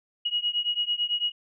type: beating tone pair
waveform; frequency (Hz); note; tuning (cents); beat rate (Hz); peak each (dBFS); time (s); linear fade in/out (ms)
sine; 2894 / 2903; F#7 / F#7; -39 / -34; 9; -27 / -28; 0.25-1.32; 10
effects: none